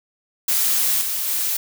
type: noise with level steps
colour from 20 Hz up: blue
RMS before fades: -19 / -24 / -22 dBFS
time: 0.48-1.57 s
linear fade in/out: 5 ms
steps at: 1.01 / 1.28 s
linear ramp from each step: 5 ms
effects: none